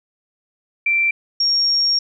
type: tone pair in turn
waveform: sine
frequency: 2349 / 5558 Hz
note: D7 / F8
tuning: 0 / -9 cents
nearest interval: octave + minor third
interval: 1491 cents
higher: second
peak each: -14 dBFS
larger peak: neither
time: 0.86-1.11 / 1.4-1.99 s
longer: second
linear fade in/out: 5 ms
effects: none